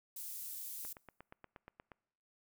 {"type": "high-pass noise", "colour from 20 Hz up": "pink", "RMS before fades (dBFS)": -45, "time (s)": [0.16, 0.93], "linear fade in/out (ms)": 5, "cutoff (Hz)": 12000, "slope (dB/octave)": 12}
{"type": "click train", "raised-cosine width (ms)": 0.5, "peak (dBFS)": -36, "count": 10, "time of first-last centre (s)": [0.85, 1.918], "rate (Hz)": 8.43}
{"effects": ["noise-tail reverb RT60 0.9 s tail -25 dB re dry"]}